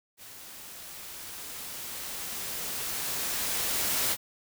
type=noise with level ramp; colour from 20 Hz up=white; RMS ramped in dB=-47 to -27 dBFS; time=0.17-4.17 s; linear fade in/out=50 ms; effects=none